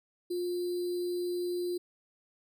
sine tone with sample-and-hold, 353.8 Hz, F4, 23 cents sharp, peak -30 dBFS, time 0.3-1.78 s, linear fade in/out 10 ms, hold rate 4410 Hz, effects none

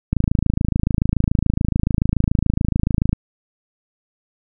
click train, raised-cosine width 5 ms, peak -4 dBFS, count 82, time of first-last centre 0.13-3.13 s, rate 27 Hz, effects none

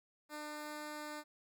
10% pulse tone, 300.3 Hz, D4, 39 cents sharp, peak -35 dBFS, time 0.29-1.24 s, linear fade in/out 50 ms, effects none

